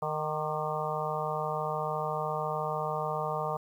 harmonic tone with a mistuned harmonic, 153.9 Hz, D#3, 19 cents flat, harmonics 1 / 3 / 4 / 5 / 6 / 7 / 8, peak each -38 / -37 / -36 / -36 / -38 / -38 / -38 dBFS, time 0.02-3.57 s, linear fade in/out 5 ms, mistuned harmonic 8, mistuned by -50 cents, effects 10-bit

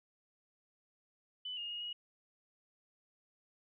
sine tone with pitch steps, 2999 / 2845 / 2867 / 2896 Hz, F#7 / F7 / F7 / F#7, +23 / +31 / +45 / -38 cents, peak -39 dBFS, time 1.45-1.93 s, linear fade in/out 5 ms, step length 120 ms, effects none

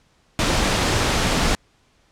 pink noise, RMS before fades -19 dBFS, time 0.39-1.55 s, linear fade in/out 0 ms, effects pink hiss -60 dBFS RMS until 2.11 s + low-pass 7000 Hz 12 dB/octave

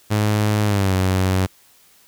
sawtooth tone with pitch glide, 105.4 to 93.9 Hz, G#2 to F#2, +26 to +26 cents, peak -12 dBFS, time 0.1-1.47 s, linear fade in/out 20 ms, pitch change -200 cents, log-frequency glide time 0.64-0.93 s, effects white hiss -53 dBFS RMS until 2.07 s

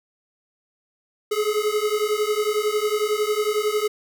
square beating tone pair, 417.9 / 428.9 Hz, G#4 / A4, +11 / -44 cents, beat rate 11 Hz, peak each -24 dBFS, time 1.31-3.88 s, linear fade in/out 10 ms, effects none

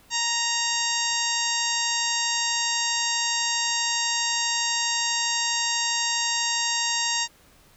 harmonic tone, 932.3 Hz, A#5, in tune, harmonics 1 / 2 / 3 / 4 / 5 / 6 / 7 / 8, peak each -31 / -31 / -31 / -31 / -31 / -31 / -31 / -31 dBFS, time 0.1-7.28 s, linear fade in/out 50 ms, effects pink hiss -56 dBFS RMS until 7.76 s

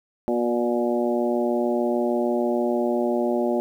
harmonic tone with a mistuned harmonic, 120.2 Hz, B2, 46 cents flat, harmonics 2 / 3 / 4 / 5 / 6 / 7, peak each -25 / -24 / -32 / -26 / -32 / -34 dBFS, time 0.28-3.6 s, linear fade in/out 0 ms, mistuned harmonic 5, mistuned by -19 cents, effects 9-bit

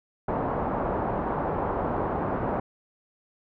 white low-pass noise, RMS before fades -28 dBFS, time 0.28-2.6 s, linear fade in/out 5 ms, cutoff 1000 Hz, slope 24 dB/octave, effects none

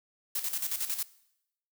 blue noise with tremolo, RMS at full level -31 dBFS, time 0.35-1.03 s, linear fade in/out 5 ms, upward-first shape square, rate 11 Hz, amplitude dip 65%, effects noise-tail reverb RT60 0.8 s tail -20 dB re dry

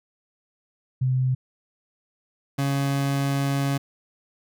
sine / 30% pulse tone pair in turn, 129 / 138.97 Hz, C3 / C#3, -24 / +5 cents, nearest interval minor second, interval 129 cents, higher second, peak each -19 dBFS, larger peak neither, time 1.01-1.35 / 2.58-3.78 s, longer second, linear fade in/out 10 ms, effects none

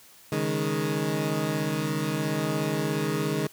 20% pulse chord, C# suspended second, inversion none, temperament equal, 138.59 / 155.56 / 207.7 Hz, C#3 / D#3 / G#3, 0 / 0 / 0 cents, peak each -27 / -23 / -26 dBFS, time 0.32-3.47 s, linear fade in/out 2 ms, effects white hiss -53 dBFS RMS until 3.52 s + high-pass 60 Hz 12 dB/octave

